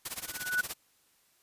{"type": "noise with tremolo", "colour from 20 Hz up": "white", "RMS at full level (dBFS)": -35, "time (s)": [0.05, 0.74], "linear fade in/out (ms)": 5, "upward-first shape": "sine", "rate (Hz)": 17, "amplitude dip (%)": 90}
{"type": "tone with exponential growth", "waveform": "sine", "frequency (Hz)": 1480, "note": "F#6", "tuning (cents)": 0, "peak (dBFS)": -23, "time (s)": [0.17, 0.61], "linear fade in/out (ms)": 5, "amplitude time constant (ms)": 95}
{"effects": ["white hiss -68 dBFS RMS until 1.42 s", "resampled to 32000 Hz"]}